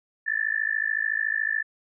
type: tone with amplitude modulation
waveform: sine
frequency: 1760 Hz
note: A6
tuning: in tune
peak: -19 dBFS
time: 0.26-1.63 s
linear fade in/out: 20 ms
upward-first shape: sine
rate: 53.8 Hz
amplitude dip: 100%
effects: none